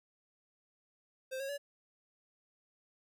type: tone with pitch steps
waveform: square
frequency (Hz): 523.3 / 546.2 / 570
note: C5 / C#5 / C#5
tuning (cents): 0 / -26 / +48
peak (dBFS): -38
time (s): 1.31-1.58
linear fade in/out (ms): 20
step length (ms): 90
effects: none